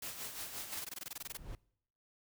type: noise with tremolo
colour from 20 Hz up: white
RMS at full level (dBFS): -42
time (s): 0.02-0.85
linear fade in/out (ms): 5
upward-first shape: sine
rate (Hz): 5.7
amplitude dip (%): 55
type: noise bursts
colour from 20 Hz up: white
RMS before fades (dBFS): -43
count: 14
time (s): 0.72-1.372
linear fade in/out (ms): 5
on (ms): 28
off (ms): 20
type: noise with exponential growth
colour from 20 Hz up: brown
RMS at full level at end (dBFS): -41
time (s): 1.09-1.55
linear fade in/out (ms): 1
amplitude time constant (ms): 100
effects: noise-tail reverb RT60 0.7 s tail -24 dB re dry